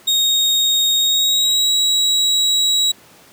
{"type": "tone with pitch glide", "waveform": "35% pulse", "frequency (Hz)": [3729, 3869], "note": ["A#7", "B7"], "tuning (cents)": [0, -36], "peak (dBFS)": -12, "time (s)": [0.07, 2.92], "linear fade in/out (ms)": 10, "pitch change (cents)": 64, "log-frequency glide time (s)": [0.99, 1.7], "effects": ["pink hiss -46 dBFS RMS until 3.32 s", "high-pass 150 Hz 12 dB/octave"]}